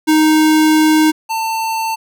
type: tone pair in turn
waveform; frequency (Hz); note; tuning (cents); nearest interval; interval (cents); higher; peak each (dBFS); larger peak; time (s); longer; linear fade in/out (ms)
square; 311.1 / 894.3; D#4 / A5; 0 / +28; octave + tritone; 1828; second; -9 / -17; first; 0.07-1.12 / 1.29-1.96; first; 20
effects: none